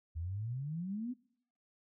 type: exponential sweep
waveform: sine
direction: up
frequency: 77.78 to 259.1 Hz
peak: -36 dBFS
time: 0.15-1.14 s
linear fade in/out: 20 ms
effects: noise-tail reverb RT60 0.6 s tail -20 dB re dry